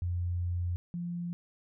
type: tone pair in turn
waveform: sine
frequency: 88 / 173.53 Hz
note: F2 / F3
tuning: +14 / -11 cents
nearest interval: octave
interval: 1175 cents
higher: second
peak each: -29 / -33 dBFS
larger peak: first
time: 0.02-0.76 / 0.94-1.33 s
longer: first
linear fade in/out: 0 ms
effects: none